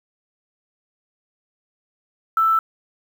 sine tone with quantisation, 1323 Hz, E6, 6 cents sharp, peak -14 dBFS, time 2.37-2.59 s, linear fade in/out 2 ms, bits 7, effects none

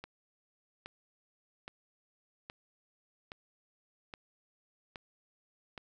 click train, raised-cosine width 0.3 ms, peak -27 dBFS, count 8, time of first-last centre 0.04-5.778 s, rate 1.22 Hz, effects none

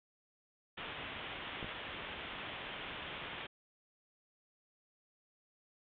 white low-pass noise, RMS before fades -45 dBFS, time 0.77-3.47 s, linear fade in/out 10 ms, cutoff 3500 Hz, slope 96 dB/octave
clicks, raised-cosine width 2 ms, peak -30 dBFS, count 2, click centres 1.628 / 1.645 s
effects none

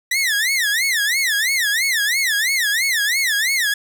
sawtooth tone with vibrato, 1900 Hz, A#6, 33 cents sharp, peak -13 dBFS, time 0.11-3.74 s, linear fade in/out 5 ms, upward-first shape sine, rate 3 Hz, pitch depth 260 cents each way, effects none

